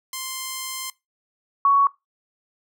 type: tone pair in turn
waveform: 5% pulse / sine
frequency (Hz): 1046.5 / 1116.8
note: C6 / C#6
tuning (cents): 0 / +13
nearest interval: minor second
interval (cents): 113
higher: second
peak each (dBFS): -17 / -13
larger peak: second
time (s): 0.13-0.9 / 1.65-1.87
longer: first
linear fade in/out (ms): 2
effects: noise-tail reverb RT60 0.2 s tail -20 dB re dry